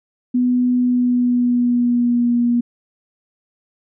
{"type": "tone with pitch glide", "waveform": "sine", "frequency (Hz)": [248, 239.4], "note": ["B3", "A#3"], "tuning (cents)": [7, 46], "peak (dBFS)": -13, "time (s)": [0.34, 2.61], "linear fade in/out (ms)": 10, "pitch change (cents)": -61, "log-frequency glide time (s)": [0.78, 2.33], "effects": []}